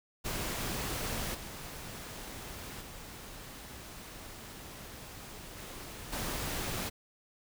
pink noise with level steps, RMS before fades -36 / -44 / -47 / -45 / -36 dBFS, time 0.24-6.9 s, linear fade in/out 20 ms, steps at 1.34 / 2.81 / 5.57 / 6.12 s, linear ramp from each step 10 ms, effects none

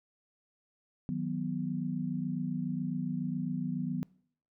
sine chord, B major, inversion first, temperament equal with one note detuned, 157.74 / 185 / 246.9 Hz, D#3 / F#3 / B3, +24 / 0 / 0 cents, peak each -36 / -35 / -35 dBFS, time 1.09-4.03 s, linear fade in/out 0 ms, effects noise-tail reverb RT60 0.6 s tail -24 dB re dry

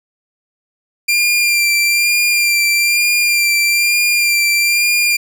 sawtooth tone with vibrato, 2382 Hz, D7, 24 cents sharp, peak -8 dBFS, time 1.08-5.17 s, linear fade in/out 10 ms, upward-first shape sine, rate 1.1 Hz, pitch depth 23 cents each way, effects none

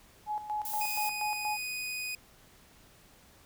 sine tone with tremolo, 845 Hz, G#5, 30 cents sharp, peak -30 dBFS, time 0.26-1.58 s, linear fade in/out 50 ms, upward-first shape square, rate 4.2 Hz, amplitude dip 70%
violet noise, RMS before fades -37 dBFS, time 0.65-1.09 s, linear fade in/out 2 ms
sawtooth tone, 2489 Hz, D#7, in tune, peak -31 dBFS, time 0.81-2.15 s, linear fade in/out 2 ms
effects pink hiss -59 dBFS RMS until 3.45 s

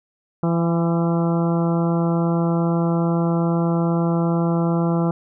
harmonic tone with a mistuned harmonic, 168.6 Hz, E3, 39 cents sharp, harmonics 1 / 2 / 3 / 4 / 5 / 6 / 7 / 8, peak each -18 / -24 / -28 / -30 / -32 / -34 / -35 / -36 dBFS, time 0.43-5.11 s, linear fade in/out 2 ms, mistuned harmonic 5, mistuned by -25 cents, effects none

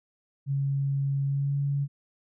sine tone with pitch glide, 138.59 to 141.01 Hz, C#3 to C#3, 0 to +30 cents, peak -24 dBFS, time 0.46-1.88 s, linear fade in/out 50 ms, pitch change +30 cents, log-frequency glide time 1.25-1.56 s, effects none

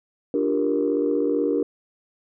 sine chord, G minor seventh, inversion second, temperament equal with one note detuned, 293.7 / 349.2 / 392 / 468.3 Hz, D4 / F4 / G4 / Bb4, 0 / 0 / 0 / +8 cents, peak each -23 / -28 / -25 / -23 dBFS, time 0.34-1.63 s, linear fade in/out 2 ms, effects tanh soft clip ceiling -11 dBFS

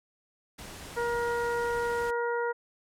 pink low-pass noise, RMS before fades -44 dBFS, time 0.58-2.11 s, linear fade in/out 10 ms, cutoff 12000 Hz, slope 24 dB/octave
harmonic tone, 473.8 Hz, A#4, 28 cents sharp, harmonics 1 / 2 / 3 / 4, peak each -29 / -33 / -35 / -41 dBFS, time 0.96-2.53 s, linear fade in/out 20 ms
effects none

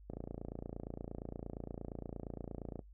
click train, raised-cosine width 2 ms, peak -29 dBFS, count 78, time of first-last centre 0.1-2.792 s, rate 28.6 Hz, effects noise-tail reverb RT60 0.1 s tail -19 dB re dry + added 50 Hz sine -54 dBFS peak until 2.93 s

